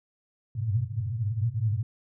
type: band-pass noise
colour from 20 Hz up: white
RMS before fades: -28 dBFS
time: 0.55-1.83 s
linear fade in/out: 2 ms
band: 100 to 120 Hz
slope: 96 dB/octave
effects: none